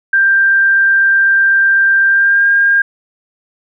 sine tone with pitch glide, 1582 to 1610.6 Hz, G6 to G6, +15 to +46 cents, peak -7 dBFS, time 0.13-2.82 s, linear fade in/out 5 ms, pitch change +31 cents, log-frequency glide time 2.07-2.48 s, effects none

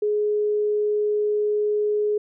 sine tone, 419.3 Hz, G#4, 17 cents sharp, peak -19 dBFS, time 0.02-2.18 s, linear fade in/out 5 ms, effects none

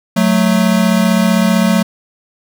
square tone pair together, 184.46 / 220 Hz, F#3 / A3, -5 / 0 cents, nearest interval minor third, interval 305 cents, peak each -13 dBFS, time 0.16-1.83 s, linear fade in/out 10 ms, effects none

